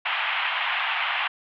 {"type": "band-pass noise", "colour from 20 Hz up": "white", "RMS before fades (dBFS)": -26, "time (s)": [0.05, 1.28], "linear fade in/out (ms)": 10, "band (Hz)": [720, 3100], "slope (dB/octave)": 48, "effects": []}